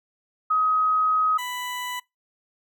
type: tone pair in turn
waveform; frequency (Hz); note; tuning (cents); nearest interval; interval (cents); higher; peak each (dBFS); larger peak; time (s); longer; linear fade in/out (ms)
sine / 20% pulse; 1263 / 991.8; D#6 / B5; +26 / +7; major third; 419; first; -18 / -24; first; 0.5-1.38 / 1.38-2; first; 10
effects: noise-tail reverb RT60 0.2 s tail -24 dB re dry